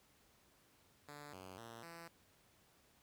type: tone with pitch steps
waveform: 5% pulse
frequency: 146.3 / 93.4 / 115.6 / 167.9 Hz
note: D3 / F#2 / A#2 / E3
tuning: -6 / +17 / -14 / +32 cents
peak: -40 dBFS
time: 1.08-2.08 s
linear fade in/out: 5 ms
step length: 250 ms
effects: pink hiss -70 dBFS RMS until 3.02 s + high-pass 60 Hz 12 dB/octave